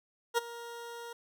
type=tone with ADSR envelope; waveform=20% pulse; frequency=470 Hz; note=A#4; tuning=14 cents sharp; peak=-19 dBFS; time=0.34-1.13 s; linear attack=36 ms; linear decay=19 ms; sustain=-18 dB; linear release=5 ms; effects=none